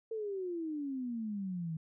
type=exponential sweep; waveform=sine; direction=down; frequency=454 to 156.5 Hz; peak=-35 dBFS; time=0.11-1.77 s; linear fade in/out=5 ms; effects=none